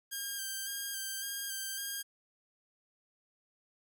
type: tone with vibrato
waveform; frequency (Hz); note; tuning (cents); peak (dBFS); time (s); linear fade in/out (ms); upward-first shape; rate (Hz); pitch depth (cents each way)
5% pulse; 1594; G6; +28; -26; 0.11-2.03; 20; square; 1.8; 24
effects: none